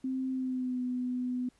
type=tone with pitch glide; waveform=sine; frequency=261.3 to 249.8 Hz; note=C4 to B3; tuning=-2 to +20 cents; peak=-30 dBFS; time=0.04-1.49 s; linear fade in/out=5 ms; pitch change=-78 cents; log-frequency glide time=0.31-0.82 s; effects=pink hiss -68 dBFS RMS until 1.59 s + resampled to 24000 Hz